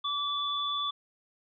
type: tone pair together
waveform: sine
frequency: 1156 / 3467 Hz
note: D6 / A7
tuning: -28 / -26 cents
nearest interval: octave + perfect fifth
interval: 1902 cents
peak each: -32 / -31 dBFS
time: 0.04-0.91 s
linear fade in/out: 10 ms
effects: none